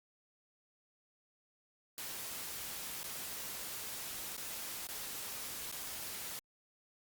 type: noise with dropouts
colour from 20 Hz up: white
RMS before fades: -43 dBFS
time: 1.98-6.39 s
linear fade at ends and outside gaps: 0 ms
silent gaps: 3.031-3.042 / 4.366-4.378 / 4.87-4.888 / 5.714-5.725 s
effects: Opus 48 kbps